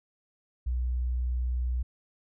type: tone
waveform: sine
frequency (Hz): 61.7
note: B1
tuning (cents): -1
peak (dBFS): -26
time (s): 0.66-1.83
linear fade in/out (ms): 10
effects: none